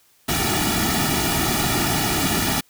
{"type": "noise with comb filter", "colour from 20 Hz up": "pink", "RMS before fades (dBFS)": -21, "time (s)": [0.28, 2.61], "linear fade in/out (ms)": 10, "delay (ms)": 1.9, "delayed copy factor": -1, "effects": ["white hiss -58 dBFS RMS until 2.69 s"]}